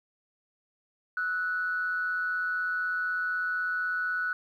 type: tone pair together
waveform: sine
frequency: 1304 / 1480 Hz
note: E6 / F#6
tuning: -19 / 0 cents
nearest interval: major second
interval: 219 cents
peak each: -36 / -27 dBFS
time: 1.17-4.33 s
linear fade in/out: 2 ms
effects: tanh soft clip ceiling -20 dBFS + 11-bit